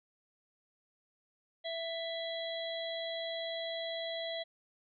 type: harmonic tone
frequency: 662 Hz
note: E5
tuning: 7 cents sharp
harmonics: 1 / 3 / 5 / 6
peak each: -38 / -45 / -42 / -45 dBFS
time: 1.64-4.44 s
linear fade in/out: 20 ms
effects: none